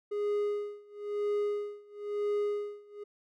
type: tone with tremolo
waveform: triangle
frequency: 413.1 Hz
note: G#4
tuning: 9 cents flat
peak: -25 dBFS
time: 0.11-3.04 s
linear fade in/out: 10 ms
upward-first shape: sine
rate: 1 Hz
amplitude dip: 95%
effects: none